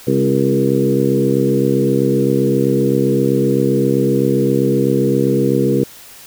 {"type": "harmonic tone with a mistuned harmonic", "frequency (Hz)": 67.7, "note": "C#2", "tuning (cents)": -40, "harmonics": [2, 3, 4, 5, 6, 7], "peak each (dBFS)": [-19, -19, -19, -19, -19, -19], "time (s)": [0.07, 5.84], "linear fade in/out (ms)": 5, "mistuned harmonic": 4, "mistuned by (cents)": -20, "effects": ["white hiss -39 dBFS RMS until 6.26 s"]}